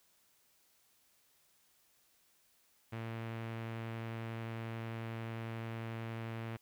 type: tone with low-pass filter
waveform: sawtooth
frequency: 113.9 Hz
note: A#2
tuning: 40 cents flat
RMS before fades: -42 dBFS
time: 2.92-6.57 s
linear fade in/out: 10 ms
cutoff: 2500 Hz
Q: 1.5
effects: white hiss -71 dBFS RMS until 6.61 s

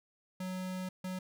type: tone bursts at uneven times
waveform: square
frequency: 185 Hz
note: F#3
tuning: in tune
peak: -37 dBFS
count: 2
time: 0.4-0.89 / 1.04-1.19 s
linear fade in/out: 5 ms
effects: none

